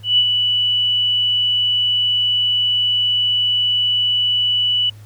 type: tone with ADSR envelope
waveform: sine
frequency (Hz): 2960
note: F#7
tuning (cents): 0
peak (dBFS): -9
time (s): 0.03-4.9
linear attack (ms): 150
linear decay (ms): 57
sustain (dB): -5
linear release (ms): 7
effects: added 105 Hz sine -37 dBFS peak until 5.05 s + pink hiss -51 dBFS RMS until 5.05 s